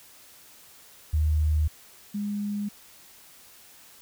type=tone pair in turn; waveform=sine; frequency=76.9 / 205.3 Hz; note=D#2 / G#3; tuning=-20 / -20 cents; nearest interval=octave + perfect fourth; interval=1700 cents; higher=second; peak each=-20 / -27 dBFS; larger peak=first; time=1.13-1.68 / 2.14-2.69 s; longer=neither; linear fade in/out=10 ms; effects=white hiss -52 dBFS RMS until 4.01 s